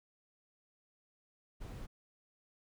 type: noise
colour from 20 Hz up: brown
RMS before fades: -45 dBFS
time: 1.6-1.87 s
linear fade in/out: 20 ms
effects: none